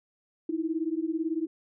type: beating tone pair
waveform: sine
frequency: 313.9 / 331.9 Hz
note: D#4 / E4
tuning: +15 / +12 cents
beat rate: 18 Hz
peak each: -30 dBFS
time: 0.49-1.47 s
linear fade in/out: 5 ms
effects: none